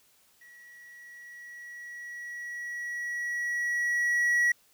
triangle tone with level ramp, 1925 Hz, B6, 45 cents flat, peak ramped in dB -49 to -19 dBFS, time 0.41-4.52 s, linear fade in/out 5 ms, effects white hiss -64 dBFS RMS until 4.73 s

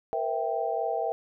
sine chord, C dominant seventh, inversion third, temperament equal with one note detuned, 466.2 / 509.8 / 659.3 / 784 Hz, Bb4 / C5 / E5 / G5, 0 / -45 / 0 / 0 cents, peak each -32 / -36 / -30 / -31 dBFS, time 0.13-1.12 s, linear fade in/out 0 ms, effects none

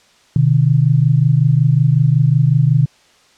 sine tone pair together, 126.57 / 152 Hz, B2 / D#3, +43 / -40 cents, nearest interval minor third, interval 317 cents, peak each -12 dBFS, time 0.36-2.86 s, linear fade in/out 2 ms, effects white hiss -51 dBFS RMS until 3.37 s + low-pass 6000 Hz 12 dB/octave

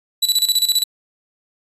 sawtooth tone with tremolo, 3951 Hz, B7, in tune, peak -9 dBFS, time 0.22-0.84 s, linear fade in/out 10 ms, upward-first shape square, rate 15 Hz, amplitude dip 75%, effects resampled to 32000 Hz

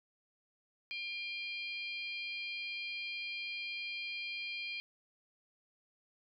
harmonic tone with a mistuned harmonic, 799 Hz, G5, 33 cents sharp, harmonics 3 / 4 / 5 / 6, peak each -40 / -46 / -48 / -49 dBFS, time 0.91-4.8 s, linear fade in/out 0 ms, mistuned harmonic 5, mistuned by +84 cents, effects none

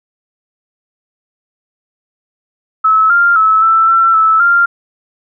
sine tone with pitch steps, 1298 / 1395 / 1300 / 1327 / 1346 / 1310 / 1392 Hz, E6 / F6 / E6 / E6 / E6 / E6 / F6, -27 / -2 / -24 / +11 / +36 / -11 / -6 cents, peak -6 dBFS, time 2.84-4.66 s, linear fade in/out 10 ms, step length 260 ms, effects none

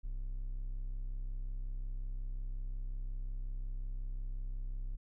triangle tone, 32.77 Hz, C1, 4 cents sharp, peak -34 dBFS, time 0.03-4.97 s, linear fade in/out 20 ms, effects none

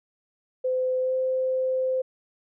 sine tone with pitch glide, 512 to 517.9 Hz, C5 to C5, -38 to -18 cents, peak -22 dBFS, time 0.64-2.02 s, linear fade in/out 10 ms, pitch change +20 cents, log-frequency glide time 1-1.14 s, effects none

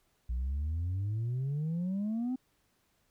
sine exponential sweep, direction up, 58.27 to 261.6 Hz, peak -28 dBFS, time 0.29-2.36 s, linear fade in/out 10 ms, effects tanh soft clip ceiling -29 dBFS + pink hiss -73 dBFS RMS until 3.1 s

